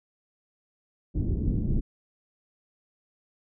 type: low-pass noise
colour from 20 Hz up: pink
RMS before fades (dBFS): -26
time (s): 1.14-1.81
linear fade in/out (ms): 20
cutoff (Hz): 290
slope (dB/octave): 24
effects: none